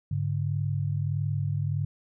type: tone pair together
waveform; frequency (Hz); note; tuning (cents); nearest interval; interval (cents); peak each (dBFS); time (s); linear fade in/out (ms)
sine; 102.4 / 143.98; G#2 / D3; -24 / -34; tritone; 590; -28; 0.11-1.85; 5
effects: none